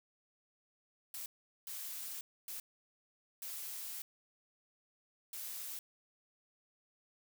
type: noise bursts at uneven times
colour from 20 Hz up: blue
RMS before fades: -44 dBFS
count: 5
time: 1.14-1.26 / 1.67-2.21 / 2.48-2.6 / 3.42-4.02 / 5.33-5.79 s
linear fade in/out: 2 ms
effects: none